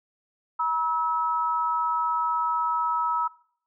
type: tone pair together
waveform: sine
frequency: 960 / 1296 Hz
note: B5 / E6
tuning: -49 / -30 cents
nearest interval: perfect fourth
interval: 519 cents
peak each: -25 dBFS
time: 0.59-3.28 s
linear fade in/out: 10 ms
effects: noise-tail reverb RT60 0.6 s tail -20 dB re dry